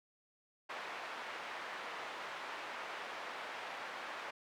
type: band-pass noise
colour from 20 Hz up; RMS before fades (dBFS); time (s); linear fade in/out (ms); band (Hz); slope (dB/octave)
pink; -45; 0.69-4.31; 10; 750 to 2300; 12
effects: none